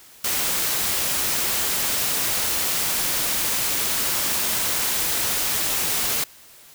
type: noise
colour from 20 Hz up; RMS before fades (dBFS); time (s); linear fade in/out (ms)
white; -23; 0.24-6.24; 5
effects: white hiss -48 dBFS RMS until 6.74 s